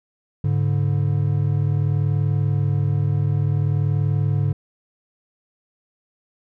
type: tone pair together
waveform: triangle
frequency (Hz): 103.83 / 144.37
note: G#2 / D3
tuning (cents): 0 / -29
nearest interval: tritone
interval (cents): 571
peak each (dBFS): -18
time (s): 0.44-4.53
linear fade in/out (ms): 5
effects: none